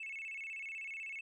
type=tone with vibrato; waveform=sine; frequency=2408 Hz; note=D7; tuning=43 cents sharp; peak=-40 dBFS; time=0-1.21 s; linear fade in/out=5 ms; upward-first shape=square; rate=16 Hz; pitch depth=160 cents each way; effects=tanh soft clip ceiling -38 dBFS